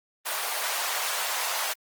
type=high-pass noise; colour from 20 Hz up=pink; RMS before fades=-29 dBFS; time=0.25-1.74 s; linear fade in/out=20 ms; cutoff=670 Hz; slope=24 dB/octave; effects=Opus 24 kbps